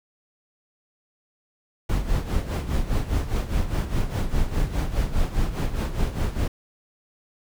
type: noise with tremolo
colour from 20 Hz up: brown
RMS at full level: -21 dBFS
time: 1.89-6.48 s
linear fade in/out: 5 ms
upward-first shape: sine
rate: 4.9 Hz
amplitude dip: 70%
effects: none